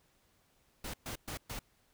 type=noise bursts; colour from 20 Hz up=pink; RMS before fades=-41 dBFS; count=4; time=0.84-1.592 s; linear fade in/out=5 ms; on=98 ms; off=120 ms; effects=pink hiss -71 dBFS RMS until 1.93 s